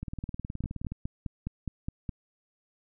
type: two click trains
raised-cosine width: 5 ms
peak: -20 / -23 dBFS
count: 8 / 18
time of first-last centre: 0.64-2.092 / 0.03-0.92 s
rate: 4.82 / 19.1 Hz
effects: none